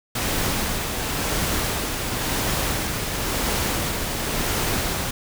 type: noise with tremolo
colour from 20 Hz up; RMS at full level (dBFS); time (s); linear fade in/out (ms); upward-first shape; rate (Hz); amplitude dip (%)
pink; -23; 0.15-5.11; 5; sine; 0.95; 35
effects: none